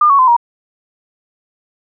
sine tone with pitch steps, 1206 / 1112.3 / 1025.9 / 946.2 Hz, D6 / C#6 / C6 / A#5, +46 / +6 / -34 / +26 cents, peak -6 dBFS, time 0.01-0.366 s, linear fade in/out 5 ms, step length 89 ms, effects none

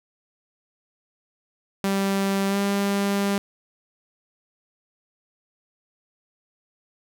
sawtooth tone with pitch glide, 196 to 199.66 Hz, G3 to G3, 0 to +32 cents, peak -17 dBFS, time 1.84-3.38 s, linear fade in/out 0 ms, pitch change +32 cents, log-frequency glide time 2.48-2.57 s, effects none

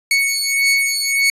sawtooth beating tone pair, 2217 / 2218.7 Hz, C#7 / C#7, 0 / +1 cents, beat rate 1.7 Hz, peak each -14 dBFS, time 0.11-1.3 s, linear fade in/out 2 ms, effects resampled to 32000 Hz

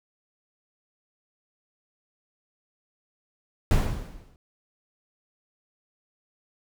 brown noise with exponential decay, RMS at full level -17 dBFS, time 3.71-4.36 s, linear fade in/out 1 ms, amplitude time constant 140 ms, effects none

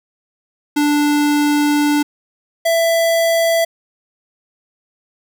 square tone pair in turn, 293.7 / 664.7 Hz, D4 / E5, 0 / +14 cents, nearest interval octave + major second, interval 1414 cents, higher second, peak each -13 dBFS, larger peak neither, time 0.76-2.03 / 2.65-3.65 s, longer first, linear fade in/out 10 ms, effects none

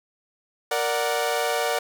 sawtooth chord, Bb augmented, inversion none, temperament equal, 466.2 / 587.3 / 740 Hz, Bb4 / D5 / F#5, 0 / 0 / 0 cents, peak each -23 dBFS, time 0.71-1.79 s, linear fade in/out 5 ms, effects none

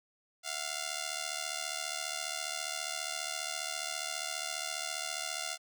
5% pulse ring-modulated tone, 698.5 Hz, F5, in tune, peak -21 dBFS, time 0.43-5.58 s, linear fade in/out 50 ms, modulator 37.4 Hz, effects none

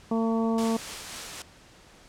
harmonic tone, 226.2 Hz, A3, 48 cents sharp, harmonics 1 / 2 / 3 / 4 / 5, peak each -24 / -30 / -34 / -36 / -38 dBFS, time 0.11-0.77 s, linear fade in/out 5 ms
white noise with tremolo, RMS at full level -35 dBFS, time 0.58-1.42 s, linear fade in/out 2 ms, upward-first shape triangle, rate 3.8 Hz, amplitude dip 30%
effects pink hiss -53 dBFS RMS until 2.08 s + low-pass 8000 Hz 12 dB/octave

